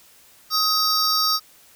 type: tone cluster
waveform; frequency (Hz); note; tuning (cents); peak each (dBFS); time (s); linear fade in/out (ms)
square; 1266 / 4683 / 5510; D#6 / D8 / F8; +30 / -6 / -24; -23; 0.5-1.4; 50
effects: white hiss -52 dBFS RMS until 1.75 s